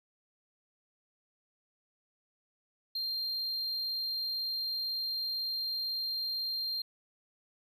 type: tone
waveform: triangle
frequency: 4186 Hz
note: C8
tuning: in tune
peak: -31 dBFS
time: 2.95-6.82 s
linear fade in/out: 5 ms
effects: none